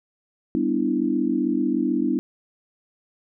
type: chord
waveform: sine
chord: E minor seventh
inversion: first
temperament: equal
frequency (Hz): 196 / 246.9 / 293.7 / 329.6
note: G3 / B3 / D4 / E4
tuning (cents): 0 / 0 / 0 / 0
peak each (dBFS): -29 / -24 / -24 / -25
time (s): 0.55-2.19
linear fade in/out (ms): 0
effects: none